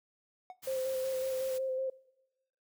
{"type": "tone with exponential decay", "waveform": "triangle", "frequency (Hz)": 737, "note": "F#5", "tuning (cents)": -7, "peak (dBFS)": -37, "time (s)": [0.5, 0.58], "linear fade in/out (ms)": 1, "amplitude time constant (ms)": 16}
{"type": "noise", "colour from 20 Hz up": "white", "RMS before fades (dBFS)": -47, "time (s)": [0.62, 1.59], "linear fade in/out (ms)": 20}
{"type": "tone with vibrato", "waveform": "sine", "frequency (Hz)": 523.3, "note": "C5", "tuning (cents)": 0, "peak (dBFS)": -31, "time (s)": [0.67, 1.9], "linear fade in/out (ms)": 5, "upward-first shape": "square", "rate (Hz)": 5.4, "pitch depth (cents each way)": 17}
{"effects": ["noise-tail reverb RT60 1.0 s tail -22 dB re dry"]}